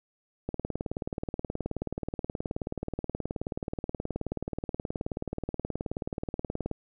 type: click train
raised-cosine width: 2 ms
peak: -18 dBFS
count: 118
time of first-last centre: 0.49-6.713 s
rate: 18.8 Hz
effects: none